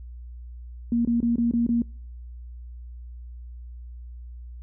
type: tone bursts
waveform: sine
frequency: 235 Hz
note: A#3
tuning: 14 cents sharp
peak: -19 dBFS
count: 6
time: 0.92-1.82 s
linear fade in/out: 2 ms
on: 130 ms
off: 24 ms
effects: noise-tail reverb RT60 0.5 s tail -25 dB re dry + added 60 Hz sine -37 dBFS peak until 4.62 s